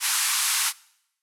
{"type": "band-pass noise", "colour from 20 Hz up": "white", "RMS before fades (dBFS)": -24, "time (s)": [0, 0.73], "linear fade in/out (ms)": 50, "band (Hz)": [890, 12000], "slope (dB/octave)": 48, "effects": ["noise-tail reverb RT60 0.8 s tail -23 dB re dry"]}